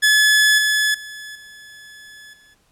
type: tone with level steps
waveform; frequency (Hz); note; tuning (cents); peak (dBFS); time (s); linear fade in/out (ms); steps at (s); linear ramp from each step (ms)
sawtooth; 1714; A6; -46; -8 / -12 / -29 / -36 / -46; 0.02-2.55; 20; 0.58 / 0.94 / 1.35 / 2.33; 5
effects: pink hiss -61 dBFS RMS until 2.71 s + low-pass 12000 Hz 12 dB/octave